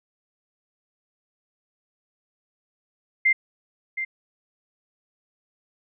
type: tone with echo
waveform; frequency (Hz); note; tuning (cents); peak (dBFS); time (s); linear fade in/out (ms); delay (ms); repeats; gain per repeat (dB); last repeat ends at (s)
sine; 2093; C7; 0; -15; 3.25-3.33; 10; 720; 1; -10; 4.05
effects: none